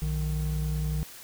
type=tone pair together; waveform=triangle; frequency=61.25 / 153.4 Hz; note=B1 / D#3; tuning=-14 / -24 cents; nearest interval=octave + major third; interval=1590 cents; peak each=-27 dBFS; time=0.02-1.03 s; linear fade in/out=0 ms; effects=white hiss -46 dBFS RMS until 1.23 s